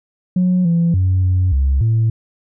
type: tone with pitch steps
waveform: sine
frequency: 181.8 / 169.1 / 93 / 91.8 / 67.8 / 112.3 Hz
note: F#3 / E3 / F#2 / F#2 / C#2 / A2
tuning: -30 / +44 / +9 / -13 / -38 / +36 cents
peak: -10 dBFS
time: 0.36-2.1 s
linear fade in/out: 5 ms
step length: 290 ms
effects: tanh soft clip ceiling -9 dBFS